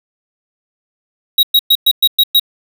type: tone bursts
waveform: square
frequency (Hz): 3820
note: A#7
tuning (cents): +42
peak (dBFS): -7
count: 7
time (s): 1.38-2.397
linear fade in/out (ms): 5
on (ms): 51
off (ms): 110
effects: none